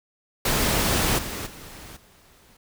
pink noise with level steps, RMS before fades -22 / -32 / -42 / -55 dBFS, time 0.45-2.57 s, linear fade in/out 5 ms, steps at 1.18 / 1.46 / 1.96 s, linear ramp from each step 10 ms, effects none

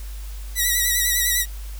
5% pulse tone with vibrato, 1939 Hz, B6, 32 cents flat, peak -8 dBFS, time 0.55-1.46 s, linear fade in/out 50 ms, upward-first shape sine, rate 9.9 Hz, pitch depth 47 cents each way, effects added 50 Hz sine -30 dBFS peak until 1.79 s + white hiss -45 dBFS RMS until 1.79 s

